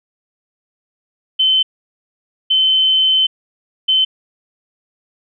sine tone bursts at uneven times, 3067 Hz, G7, 38 cents flat, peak -10 dBFS, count 3, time 1.39-1.63 / 2.5-3.27 / 3.88-4.05 s, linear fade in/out 10 ms, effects none

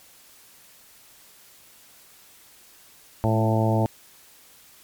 harmonic tone with a mistuned harmonic, 110.9 Hz, A2, 14 cents sharp, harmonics 1 / 2 / 3 / 4 / 5 / 6 / 7 / 8, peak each -21 / -26 / -28 / -32 / -29 / -28 / -32 / -30 dBFS, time 3.24-3.86 s, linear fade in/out 0 ms, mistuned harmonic 2, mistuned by -22 cents, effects white hiss -52 dBFS RMS until 4.83 s + MP3 96 kbps

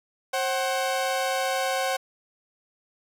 sawtooth tone pair together, 533.8 / 753 Hz, C5 / F#5, +35 / +30 cents, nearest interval tritone, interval 595 cents, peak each -23 dBFS, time 0.33-1.97 s, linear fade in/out 10 ms, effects low-pass 12000 Hz 12 dB/octave + 8-bit

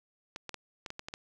clicks, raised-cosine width 0.2 ms, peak -22 dBFS, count 8, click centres 0.361 / 0.493 / 0.543 / 0.862 / 0.904 / 0.994 / 1.085 / 1.139 s, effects none

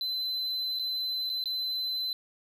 triangle tone with dropouts, 4044 Hz, B7, 40 cents sharp, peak -28 dBFS, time 0.01-2.13 s, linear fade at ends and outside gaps 1 ms, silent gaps 0.789-0.795 / 1.294-1.299 / 1.44-1.457 s, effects none

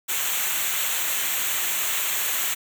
white noise with comb filter, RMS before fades -25 dBFS, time 0.08-2.55 s, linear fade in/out 20 ms, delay 0.2 ms, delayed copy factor -0.75, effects none

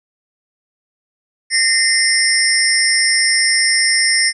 sine tone cluster, 1835 / 2075 / 5170 / 5530 / 8970 Hz, A#6 / C7 / E8 / F8 / C#9, -28 / -15 / -34 / -18 / +19 cents, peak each -18 dBFS, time 1.5-4.33 s, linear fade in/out 50 ms, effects none

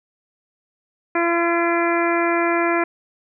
harmonic tone, 340.2 Hz, F4, 45 cents flat, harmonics 1 / 2 / 3 / 4 / 5 / 6 / 7, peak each -20 / -23 / -25 / -26 / -27 / -28 / -28 dBFS, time 1.15-2.84 s, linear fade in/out 5 ms, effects none

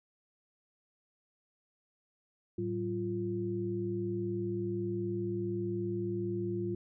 sine tone cluster, 109.4 / 189.3 / 348 Hz, A2 / F#3 / F4, -9 / +40 / -6 cents, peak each -38 / -38 / -34 dBFS, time 2.58-6.75 s, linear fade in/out 5 ms, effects none

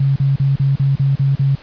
sine tone bursts, 137.3 Hz, C#3, 16 cents flat, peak -11 dBFS, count 8, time 0-1.553 s, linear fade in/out 5 ms, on 160 ms, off 39 ms, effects pink hiss -41 dBFS RMS until 1.62 s + resampled to 11025 Hz

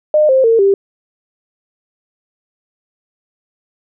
sine tone with pitch steps, 608 / 526.2 / 455.5 / 394.2 Hz, D#5 / C5 / A#4 / G4, -40 / +10 / -40 / +10 cents, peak -7 dBFS, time 0.14-0.74 s, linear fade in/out 2 ms, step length 150 ms, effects none

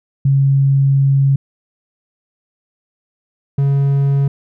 sine / triangle tone pair in turn, 137.3 / 139.22 Hz, C#3 / C#3, -16 / +8 cents, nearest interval unison, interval 24 cents, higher second, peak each -9 dBFS, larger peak neither, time 0.25-1.36 / 3.58-4.28 s, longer first, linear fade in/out 5 ms, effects none

